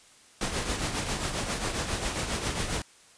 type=noise with tremolo; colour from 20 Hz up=pink; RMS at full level=-28 dBFS; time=0.41-2.82 s; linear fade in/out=2 ms; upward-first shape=triangle; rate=7.4 Hz; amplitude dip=60%; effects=white hiss -56 dBFS RMS until 3.17 s + resampled to 22050 Hz